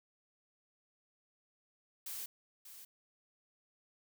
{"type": "noise with echo", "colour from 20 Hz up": "blue", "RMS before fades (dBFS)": -43, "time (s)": [2.06, 2.26], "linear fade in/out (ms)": 5, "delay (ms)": 590, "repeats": 1, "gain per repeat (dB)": -10, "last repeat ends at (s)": 2.85, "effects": []}